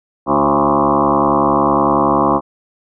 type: tone with frequency modulation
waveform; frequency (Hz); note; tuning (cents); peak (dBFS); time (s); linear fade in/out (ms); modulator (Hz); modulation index
sine; 675; E5; +41; -10; 0.26-2.41; 50; 70.8; 6.7
effects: none